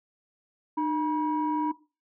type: tone pair together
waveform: sine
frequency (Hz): 303.5 / 963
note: D#4 / B5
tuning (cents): -43 / -44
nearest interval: octave + minor sixth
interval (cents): 1999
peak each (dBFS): -26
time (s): 0.77-1.72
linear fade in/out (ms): 10
effects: noise-tail reverb RT60 0.3 s tail -18 dB re dry + tanh soft clip ceiling -19 dBFS